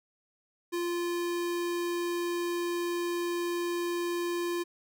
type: tone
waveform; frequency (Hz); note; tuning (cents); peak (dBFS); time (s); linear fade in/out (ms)
square; 347.1; F4; -11; -30; 0.72-4.64; 20
effects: none